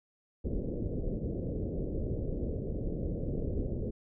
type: low-pass noise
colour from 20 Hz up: pink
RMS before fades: -34 dBFS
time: 0.44-3.91 s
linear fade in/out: 10 ms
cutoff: 540 Hz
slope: 48 dB/octave
effects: none